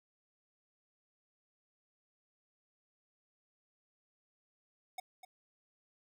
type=tone with echo; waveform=square; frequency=738 Hz; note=F#5; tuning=5 cents flat; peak=-39 dBFS; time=4.98-5 s; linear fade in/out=5 ms; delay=250 ms; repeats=1; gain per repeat=-11 dB; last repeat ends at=5.25 s; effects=none